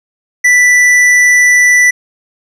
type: tone with hard clipping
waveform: sine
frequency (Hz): 1975.5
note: B6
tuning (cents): 0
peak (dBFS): -6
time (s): 0.44-1.91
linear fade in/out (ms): 10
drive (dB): 9
effects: none